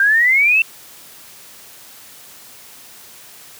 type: exponential sweep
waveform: sine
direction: up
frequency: 1568 to 2709 Hz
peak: -10 dBFS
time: 0-0.62 s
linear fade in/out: 2 ms
effects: white hiss -41 dBFS RMS until 3.59 s + high-pass 80 Hz 12 dB/octave